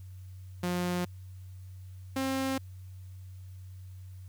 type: tone pair in turn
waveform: sawtooth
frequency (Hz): 177.8 / 266.4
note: F3 / C4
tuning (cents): +31 / +31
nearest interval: perfect fifth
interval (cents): 700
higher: second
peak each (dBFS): -25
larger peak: neither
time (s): 0.63-1.05 / 2.16-2.58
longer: neither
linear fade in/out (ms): 5
effects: added 93 Hz sine -43 dBFS peak until 4.28 s + white hiss -66 dBFS RMS until 4.28 s